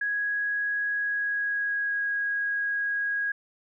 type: tone with pitch glide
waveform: sine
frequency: 1661.2 to 1646.9 Hz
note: G#6 to G#6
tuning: 0 to -15 cents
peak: -25 dBFS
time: 0.01-3.32 s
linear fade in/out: 5 ms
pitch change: -15 cents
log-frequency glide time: 0.92-2.08 s
effects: none